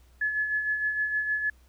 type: tone with tremolo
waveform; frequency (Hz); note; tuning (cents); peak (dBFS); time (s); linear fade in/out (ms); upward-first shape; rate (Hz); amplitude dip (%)
sine; 1711; A6; -49; -23; 0.21-1.5; 5; sine; 6.5; 50
effects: added 62 Hz sine -55 dBFS peak until 1.68 s + pink hiss -65 dBFS RMS until 1.68 s